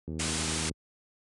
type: click train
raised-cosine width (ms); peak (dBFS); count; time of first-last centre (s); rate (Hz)
3; -24; 51; 0.08-0.712; 79.1
type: low-pass noise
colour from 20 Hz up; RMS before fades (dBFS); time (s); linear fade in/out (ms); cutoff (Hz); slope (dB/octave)
white; -33; 0.19-0.7; 10; 9800; 96
effects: high-pass 60 Hz 12 dB/octave